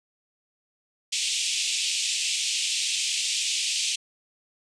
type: band-pass noise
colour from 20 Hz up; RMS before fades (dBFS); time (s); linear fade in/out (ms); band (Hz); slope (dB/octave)
pink; -27; 1.12-3.96; 10; 2500 to 8700; 48
effects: none